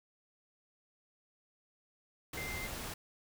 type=tone in noise; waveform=sine; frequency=2086 Hz; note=C7; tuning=6 cents flat; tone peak=-41 dBFS; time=2.37-2.67 s; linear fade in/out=5 ms; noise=pink; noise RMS=-42 dBFS; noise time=2.33-2.94 s; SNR=-2 dB; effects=none